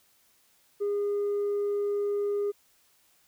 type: tone with tanh clipping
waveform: triangle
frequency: 408.1 Hz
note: G#4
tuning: 30 cents flat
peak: -26 dBFS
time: 0.8-2.52 s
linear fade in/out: 20 ms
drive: 6 dB
effects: white hiss -65 dBFS RMS until 3.27 s

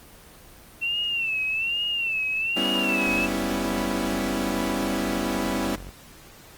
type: tone with vibrato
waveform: sine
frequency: 2700 Hz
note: E7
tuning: 41 cents sharp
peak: -23 dBFS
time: 0.81-3.27 s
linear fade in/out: 20 ms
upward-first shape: sine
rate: 1.2 Hz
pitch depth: 100 cents each way
type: chord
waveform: sawtooth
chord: C# half-diminished seventh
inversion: second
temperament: equal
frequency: 196 / 246.9 / 277.2 / 329.6 Hz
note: G3 / B3 / C#4 / E4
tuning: 0 / 0 / 0 / 0 cents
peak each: -26 dBFS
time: 2.56-5.76 s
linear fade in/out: 10 ms
type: tone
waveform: sawtooth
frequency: 46.11 Hz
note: F#1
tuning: 5 cents flat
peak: -33 dBFS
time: 3.06-5.91 s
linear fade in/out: 10 ms
effects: pink hiss -48 dBFS RMS until 6.57 s + Opus 24 kbps

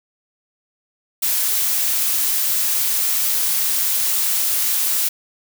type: noise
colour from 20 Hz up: blue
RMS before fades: -19 dBFS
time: 1.22-5.09 s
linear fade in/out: 10 ms
effects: none

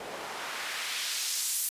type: noise with band-pass filter sweep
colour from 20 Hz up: white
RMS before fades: -34 dBFS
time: 0-1.69 s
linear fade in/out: 2 ms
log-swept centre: 460 to 11000 Hz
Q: 0.89
effects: resampled to 32000 Hz

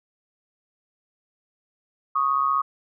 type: tone pair together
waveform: sine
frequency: 1108.7 / 1244.5 Hz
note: C#6 / D#6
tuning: 0 / 0 cents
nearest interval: major second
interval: 200 cents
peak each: -22 dBFS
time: 2.15-2.62 s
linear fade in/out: 10 ms
effects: none

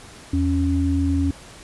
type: tone pair together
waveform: sine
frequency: 82.51 / 277.2 Hz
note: E2 / C#4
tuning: +2 / 0 cents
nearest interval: octave + major sixth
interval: 2098 cents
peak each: -20 dBFS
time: 0.33-1.31 s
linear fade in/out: 5 ms
effects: pink hiss -43 dBFS RMS until 1.63 s + resampled to 24000 Hz

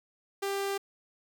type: tone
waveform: sawtooth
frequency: 395.6 Hz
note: G4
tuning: 16 cents sharp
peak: -26 dBFS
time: 0.42-0.78 s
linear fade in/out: 10 ms
effects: 10-bit

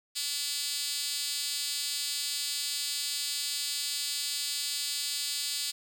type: tone with high-pass filter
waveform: 5% pulse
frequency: 287.5 Hz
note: D4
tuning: 37 cents flat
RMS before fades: -33 dBFS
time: 0.15-5.72 s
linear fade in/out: 20 ms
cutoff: 5000 Hz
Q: 3.7
effects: none

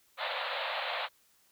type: band-pass noise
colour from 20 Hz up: pink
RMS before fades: -35 dBFS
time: 0.17-1.09 s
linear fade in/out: 50 ms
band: 520 to 4200 Hz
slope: 96 dB/octave
effects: white hiss -67 dBFS RMS until 1.51 s

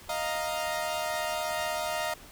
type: chord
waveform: sawtooth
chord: Eb suspended second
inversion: none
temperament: equal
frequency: 622.3 / 698.5 / 932.3 Hz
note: Eb5 / F5 / Bb5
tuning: 0 / 0 / 0 cents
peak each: -29 / -30 / -32 dBFS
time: 0.09-2.14 s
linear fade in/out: 5 ms
effects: pink hiss -50 dBFS RMS until 2.31 s

